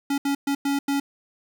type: tone bursts at uneven times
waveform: square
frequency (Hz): 280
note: C#4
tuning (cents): +18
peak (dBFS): -22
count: 5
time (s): 0.1-0.18 / 0.25-0.35 / 0.47-0.55 / 0.65-0.79 / 0.88-1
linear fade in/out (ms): 5
effects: 8-bit